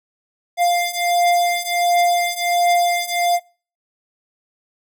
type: beating tone pair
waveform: square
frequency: 698.5 / 699.9 Hz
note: F5 / F5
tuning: 0 / +4 cents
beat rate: 1.4 Hz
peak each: -20 / -18 dBFS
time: 0.57-3.4 s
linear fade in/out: 50 ms
effects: noise-tail reverb RT60 0.4 s tail -24 dB re dry